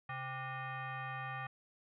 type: tone with frequency modulation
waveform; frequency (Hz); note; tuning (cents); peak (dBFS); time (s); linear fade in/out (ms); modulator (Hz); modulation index
sine; 523.3; C5; 0; -39; 0.09-1.47; 5; 656; 2.6
effects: none